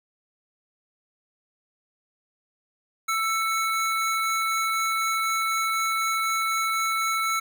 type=tone pair together; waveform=square; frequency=1325 / 2207 Hz; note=E6 / C#7; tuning=+9 / -8 cents; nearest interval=major sixth; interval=883 cents; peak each=-25 / -29 dBFS; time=3.08-7.4 s; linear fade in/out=10 ms; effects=none